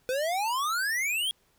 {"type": "exponential sweep", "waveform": "square", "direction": "up", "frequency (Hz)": [493.9, 3328], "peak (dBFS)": -27, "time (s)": [0.09, 1.31], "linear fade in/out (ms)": 0, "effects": ["pink hiss -67 dBFS RMS until 1.58 s"]}